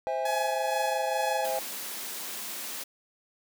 triangle chord, C augmented, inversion none, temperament just, 523.3 / 654.1 / 817.6 Hz, C5 / E5 / G#5, 0 / -14 / -27 cents, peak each -30 dBFS, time 0.07-1.59 s, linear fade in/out 0 ms
sawtooth tone with tremolo, 843 Hz, G#5, 26 cents sharp, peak -25 dBFS, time 0.25-1.46 s, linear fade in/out 5 ms, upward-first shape sine, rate 2.2 Hz, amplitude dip 40%
white high-pass noise, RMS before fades -37 dBFS, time 1.44-2.84 s, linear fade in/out 10 ms, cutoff 180 Hz, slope 96 dB/octave
effects none

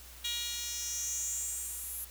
10% pulse tone with high-pass filter sweep, 475.8 Hz, A#4, 35 cents sharp, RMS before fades -37 dBFS, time 0.24-2.05 s, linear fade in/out 10 ms, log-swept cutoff 3700 to 11000 Hz, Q 4.4, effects added 60 Hz sine -52 dBFS peak until 2.1 s + white hiss -52 dBFS RMS until 2.1 s

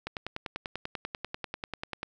click train, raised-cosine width 0.3 ms, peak -18 dBFS, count 21, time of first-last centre 0.07-2.031 s, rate 10.2 Hz, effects none

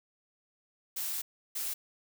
blue noise bursts at uneven times, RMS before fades -35 dBFS, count 2, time 0.96-1.22 / 1.55-1.74 s, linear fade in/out 10 ms, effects none

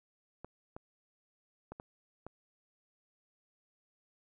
clicks, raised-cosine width 1 ms, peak -30 dBFS, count 5, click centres 0.446 / 0.765 / 1.72 / 1.799 / 2.266 s, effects none

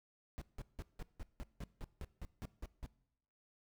brown noise bursts, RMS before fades -44 dBFS, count 13, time 0.38-2.862 s, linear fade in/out 0 ms, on 34 ms, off 170 ms, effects noise-tail reverb RT60 0.8 s tail -20 dB re dry

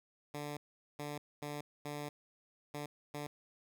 10% pulse tone bursts at uneven times, 146.83 Hz, D3, in tune, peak -32 dBFS, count 6, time 0.34-0.57 / 0.99-1.18 / 1.42-1.61 / 1.85-2.09 / 2.74-2.86 / 3.14-3.27 s, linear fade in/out 5 ms, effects none

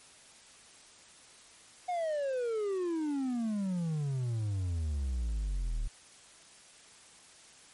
triangle exponential sweep, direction down, 733 to 36.06 Hz, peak -28 dBFS, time 1.88-5.88 s, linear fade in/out 10 ms, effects white hiss -56 dBFS RMS until 7.73 s + MP3 48 kbps

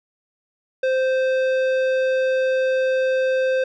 sine tone with tanh clipping, 521 Hz, C5, 7 cents flat, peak -19 dBFS, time 0.83-3.64 s, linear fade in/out 5 ms, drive 13 dB, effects none

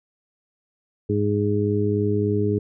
harmonic tone, 103.4 Hz, G#2, 7 cents flat, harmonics 1 / 2 / 3 / 4, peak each -23 / -26 / -26 / -23 dBFS, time 1.09-2.59 s, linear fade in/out 10 ms, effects none

